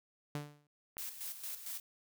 sawtooth tone with exponential decay, 146.83 Hz, D3, in tune, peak -31 dBFS, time 0.35-0.67 s, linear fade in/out 2 ms, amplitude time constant 68 ms
click, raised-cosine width 0.5 ms, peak -32 dBFS, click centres 0.969 s
blue noise with tremolo, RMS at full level -42 dBFS, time 0.98-1.8 s, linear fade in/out 2 ms, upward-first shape square, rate 4.4 Hz, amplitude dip 60%
effects none

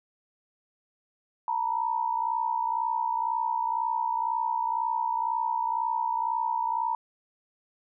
sine tone pair together, 902 / 964 Hz, A5 / B5, +43 / -42 cents, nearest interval minor second, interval 115 cents, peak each -28 dBFS, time 1.48-6.95 s, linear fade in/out 2 ms, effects none

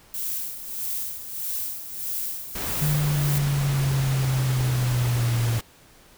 violet noise with tremolo, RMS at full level -28 dBFS, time 0.14-3.38 s, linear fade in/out 0 ms, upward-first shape sine, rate 1.6 Hz, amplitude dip 65%
pink noise, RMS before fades -32 dBFS, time 2.55-5.61 s, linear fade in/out 5 ms
sine linear sweep, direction down, 150.2 to 115 Hz, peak -20 dBFS, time 2.81-5.59 s, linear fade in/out 10 ms
effects pink hiss -53 dBFS RMS until 6.17 s

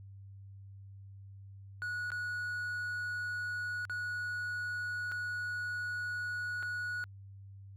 triangle tone with dropouts, 1461 Hz, F#6, 22 cents flat, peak -33 dBFS, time 1.82-7.04 s, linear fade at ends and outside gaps 0 ms, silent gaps 2.104-2.118 / 3.852-3.897 / 5.116-5.12 / 6.626-6.63 s, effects added 98 Hz sine -48 dBFS peak until 7.76 s

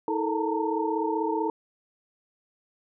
sine tone cluster, 321.2 / 436 / 460.7 / 890 / 926 Hz, E4 / A4 / A#4 / A5 / A#5, -45 / -16 / -20 / +20 / -12 cents, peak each -29 / -29 / -37 / -32 / -31 dBFS, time 0.08-1.5 s, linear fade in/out 2 ms, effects none

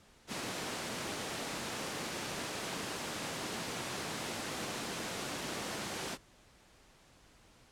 pink high-pass noise, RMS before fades -39 dBFS, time 0.27-6.18 s, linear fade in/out 50 ms, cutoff 170 Hz, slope 12 dB/octave, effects pink hiss -62 dBFS RMS until 7.71 s + low-pass 9000 Hz 12 dB/octave

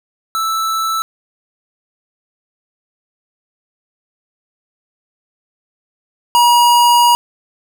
square tone pair in turn, 1318.5 / 957.6 Hz, E6 / A#5, 0 / +46 cents, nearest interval tritone, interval 554 cents, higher first, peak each -16 / -8 dBFS, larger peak second, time 0.35-1.02 / 6.35-7.15 s, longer second, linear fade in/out 0 ms, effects none

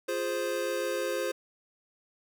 square chord, F minor, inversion none, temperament equal, 349.2 / 415.3 / 523.3 Hz, F4 / Ab4 / C5, 0 / 0 / 0 cents, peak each -36 / -36 / -32 dBFS, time 0.08-1.32 s, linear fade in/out 10 ms, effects none

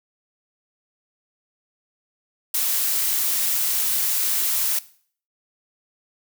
blue noise, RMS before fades -22 dBFS, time 2.54-4.79 s, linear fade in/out 5 ms, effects noise-tail reverb RT60 0.5 s tail -18 dB re dry

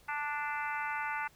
harmonic tone, 293.7 Hz, D4, in tune, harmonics 3 / 4 / 5 / 6 / 7 / 8 / 9, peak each -37 / -42 / -38 / -46 / -41 / -48 / -46 dBFS, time 0.08-1.28 s, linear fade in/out 10 ms, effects pink hiss -63 dBFS RMS until 1.35 s

